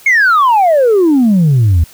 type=exponential sweep; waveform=sine; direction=down; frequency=2217 to 76.4 Hz; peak=-4 dBFS; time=0.06-1.84 s; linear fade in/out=5 ms; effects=tanh soft clip ceiling -4 dBFS + white hiss -40 dBFS RMS until 1.93 s